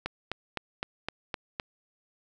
click train, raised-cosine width 0.3 ms, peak -15 dBFS, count 7, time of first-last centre 0.06-1.598 s, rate 3.9 Hz, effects none

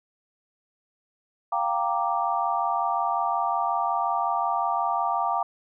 sine chord, G minor seventh, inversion third, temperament equal, 698.5 / 784 / 932.3 / 1174.7 Hz, F5 / G5 / Bb5 / D6, 0 / 0 / 0 / 0 cents, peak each -28 dBFS, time 1.52-5.43 s, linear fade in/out 5 ms, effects none

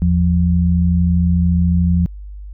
sine tone pair together, 81.2 / 174.66 Hz, E2 / F3, -26 / 0 cents, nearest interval octave + minor second, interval 1326 cents, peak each -14 dBFS, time 0.02-2.06 s, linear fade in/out 0 ms, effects added 50 Hz sine -29 dBFS peak until 2.53 s

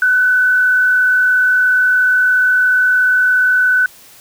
sine tone with frequency modulation, 1500 Hz, F#6, 23 cents sharp, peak -9 dBFS, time 0.02-3.86 s, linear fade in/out 2 ms, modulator 37 Hz, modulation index 0.51, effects white hiss -42 dBFS RMS until 4.2 s

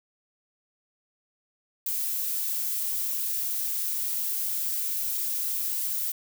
violet noise, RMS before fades -29 dBFS, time 1.86-6.12 s, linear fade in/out 5 ms, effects none

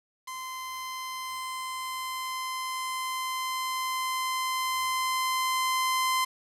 sawtooth tone with level ramp, 1035 Hz, C6, 19 cents flat, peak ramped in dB -32 to -20 dBFS, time 0.27-6.25 s, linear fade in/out 10 ms, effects resampled to 32000 Hz + 8-bit

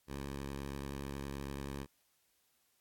10% pulse tone with vibrato, 69.3 Hz, C#2, in tune, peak -32 dBFS, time 0.07-1.87 s, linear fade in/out 50 ms, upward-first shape square, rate 12 Hz, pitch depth 23 cents each way, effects white hiss -75 dBFS RMS until 2.8 s + AAC 64 kbps

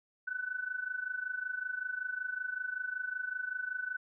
sine tone with amplitude modulation, 1500 Hz, F#6, 23 cents sharp, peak -31 dBFS, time 0.27-3.97 s, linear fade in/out 10 ms, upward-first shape sine, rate 25.3 Hz, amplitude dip 80%, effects none

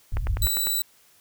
pink low-pass noise, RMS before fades -25 dBFS, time 0.12-0.47 s, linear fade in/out 0 ms, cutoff 110 Hz, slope 48 dB/octave
click train, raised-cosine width 0.5 ms, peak -17 dBFS, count 6, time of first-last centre 0.17-0.671 s, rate 9.99 Hz
5% pulse tone, 3951 Hz, B7, in tune, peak -15 dBFS, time 0.42-0.82 s, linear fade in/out 2 ms
effects white hiss -58 dBFS RMS until 1.2 s

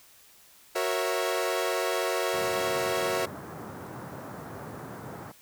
sawtooth chord, F# dominant seventh, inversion none, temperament equal with one note detuned, 370 / 466.2 / 549.9 / 659.3 Hz, F#4 / A#4 / C#5 / E5, 0 / 0 / -14 / 0 cents, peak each -28 dBFS, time 0.75-3.26 s, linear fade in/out 10 ms
pink band-pass noise, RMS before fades -41 dBFS, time 2.33-5.32 s, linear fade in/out 10 ms, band 100 to 1500 Hz, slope 24 dB/octave
effects white hiss -56 dBFS RMS until 5.41 s

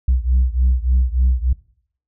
sine beating tone pair, 61.74 / 65.14 Hz, B1 / C2, 0 / -7 cents, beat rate 3.4 Hz, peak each -14 / -16 dBFS, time 0.08-1.53 s, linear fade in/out 5 ms, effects noise-tail reverb RT60 0.6 s tail -22 dB re dry + tanh soft clip ceiling -9 dBFS

